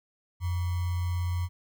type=tone with sample-and-hold; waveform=sine; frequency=88.3 Hz; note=F2; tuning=20 cents sharp; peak=-26 dBFS; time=0.4-1.49 s; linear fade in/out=50 ms; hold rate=1050 Hz; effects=none